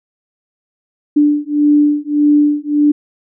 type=beating tone pair; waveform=sine; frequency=293.7 / 295.4 Hz; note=D4 / D4; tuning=0 / +10 cents; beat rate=1.7 Hz; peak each=-12 dBFS; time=1.16-2.92 s; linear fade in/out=10 ms; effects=none